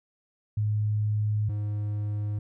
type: tone pair in turn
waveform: sine / triangle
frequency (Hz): 105.9 / 104.26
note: G#2 / G#2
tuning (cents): +34 / +7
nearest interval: unison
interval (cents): 27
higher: first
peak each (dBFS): -23 / -25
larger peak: first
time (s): 0.57-1.49 / 1.49-2.39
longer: first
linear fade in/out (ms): 5
effects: none